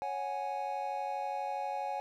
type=chord; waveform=triangle; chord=C# suspended fourth; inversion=none; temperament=just; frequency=554.4 / 739.2 / 831.5 Hz; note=C#5 / F#5 / G#5; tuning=0 / -2 / +2 cents; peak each=-39 / -37 / -34 dBFS; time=0.02-2 s; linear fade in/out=0 ms; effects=none